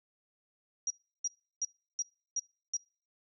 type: tone bursts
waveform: sine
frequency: 5730 Hz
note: F8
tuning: 44 cents sharp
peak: -29 dBFS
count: 6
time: 0.87-2.768 s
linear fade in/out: 2 ms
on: 33 ms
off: 340 ms
effects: noise-tail reverb RT60 0.4 s tail -26 dB re dry